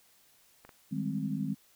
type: clicks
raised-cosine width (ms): 0.5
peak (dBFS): -35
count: 2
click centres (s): 0.65 / 0.692
type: chord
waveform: sine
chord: Ab major seventh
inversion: second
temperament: equal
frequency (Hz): 155.56 / 196 / 207.7 / 261.6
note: Eb3 / G3 / Ab3 / C4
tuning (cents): 0 / 0 / 0 / 0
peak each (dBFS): -36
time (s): 0.91-1.55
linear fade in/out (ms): 20
effects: white hiss -64 dBFS RMS until 1.75 s